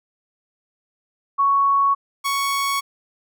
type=tone pair in turn; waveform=sine / sawtooth; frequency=1112 / 1112 Hz; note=C#6 / C#6; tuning=+5 / +5 cents; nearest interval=unison; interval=0 cents; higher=neither; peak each=-14 / -16 dBFS; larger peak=first; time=1.38-1.95 / 2.24-2.81 s; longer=neither; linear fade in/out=20 ms; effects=none